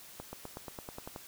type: accelerating click train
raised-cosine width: 1 ms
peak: -27 dBFS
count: 10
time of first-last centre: 0.2-1.161 s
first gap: 130 ms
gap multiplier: 0.95
effects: white hiss -52 dBFS RMS until 1.27 s